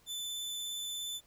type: tone with vibrato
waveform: sawtooth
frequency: 3516 Hz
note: A7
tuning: 2 cents flat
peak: -34 dBFS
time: 0.06-1.21 s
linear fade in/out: 50 ms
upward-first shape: sine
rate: 17 Hz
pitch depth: 14 cents each way
effects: pink hiss -66 dBFS RMS until 1.26 s